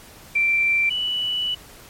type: tone pair in turn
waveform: sine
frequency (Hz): 2349 / 2960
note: D7 / F#7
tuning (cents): 0 / 0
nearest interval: major third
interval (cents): 400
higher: second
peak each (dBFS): -16 / -21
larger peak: first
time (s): 0.35-0.9 / 0.9-1.55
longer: second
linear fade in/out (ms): 10
effects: pink hiss -45 dBFS RMS until 1.89 s + MP3 64 kbps